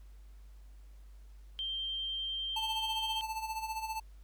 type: tone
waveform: sine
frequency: 3155 Hz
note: G7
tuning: 10 cents sharp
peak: -34 dBFS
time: 1.59-3.21 s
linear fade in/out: 0 ms
type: tone with tremolo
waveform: square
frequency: 881 Hz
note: A5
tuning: 2 cents sharp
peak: -34 dBFS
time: 2.56-4 s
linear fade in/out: 5 ms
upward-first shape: sine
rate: 15 Hz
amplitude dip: 65%
effects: added 50 Hz sine -50 dBFS peak until 4.23 s + pink hiss -70 dBFS RMS until 4.23 s